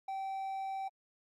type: tone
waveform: triangle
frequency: 774 Hz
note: G5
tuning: 22 cents flat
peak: -34 dBFS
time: 0.08-0.88 s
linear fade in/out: 5 ms
effects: AAC 48 kbps